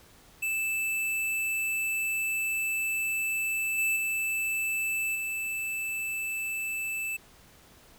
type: tone with level steps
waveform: square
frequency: 2637 Hz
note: E7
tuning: in tune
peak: -28 / -25 / -28 / -31 dBFS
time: 0.42-7.17 s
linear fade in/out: 10 ms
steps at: 3.78 / 3.96 / 5.15 s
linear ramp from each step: 5 ms
effects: pink hiss -56 dBFS RMS until 7.98 s